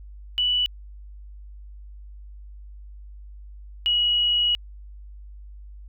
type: tone pair in turn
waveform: sine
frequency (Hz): 2960 / 2911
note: F#7 / F#7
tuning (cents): 0 / -29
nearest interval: unison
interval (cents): 29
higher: first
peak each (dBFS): -19 / -18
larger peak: second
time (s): 0.38-0.66 / 3.86-4.55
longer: second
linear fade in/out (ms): 0
effects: added 50 Hz sine -39 dBFS peak until 5.88 s